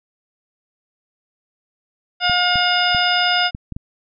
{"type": "harmonic tone", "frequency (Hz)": 715, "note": "F5", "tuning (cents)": 41, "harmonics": [1, 2, 3, 4, 5, 7], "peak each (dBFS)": [-20, -20, -25, -21, -24, -23], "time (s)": [2.2, 3.51], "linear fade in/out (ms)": 50}
{"type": "clicks", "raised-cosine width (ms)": 5, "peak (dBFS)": -16, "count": 6, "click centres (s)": [2.297, 2.557, 2.948, 3.549, 3.723, 3.765]}
{"effects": []}